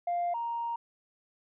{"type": "tone pair in turn", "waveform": "sine", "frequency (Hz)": [698.5, 934.5], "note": ["F5", "A#5"], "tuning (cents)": [0, 4], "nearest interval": "perfect fourth", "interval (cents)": 504, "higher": "second", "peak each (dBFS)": [-26, -30], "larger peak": "first", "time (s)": [[0.07, 0.34], [0.34, 0.76]], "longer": "second", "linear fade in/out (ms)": 5, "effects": ["tanh soft clip ceiling -25 dBFS"]}